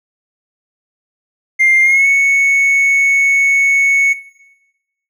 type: tone with pitch glide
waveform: triangle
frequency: 2105 to 2213 Hz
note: C7 to C#7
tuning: +10 to -3 cents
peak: -5 dBFS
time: 1.59-4.14 s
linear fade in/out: 20 ms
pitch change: +87 cents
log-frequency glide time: 1.82-2.07 s
effects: noise-tail reverb RT60 1.0 s tail -18 dB re dry + tanh soft clip ceiling -3 dBFS